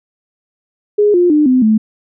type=tone with pitch steps; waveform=sine; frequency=415.3 / 353.3 / 300.5 / 255.6 / 217.5 Hz; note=G#4 / F4 / D4 / C4 / A3; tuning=0 / +20 / +40 / -40 / -20 cents; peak=-7 dBFS; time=0.98-1.78 s; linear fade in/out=10 ms; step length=160 ms; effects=none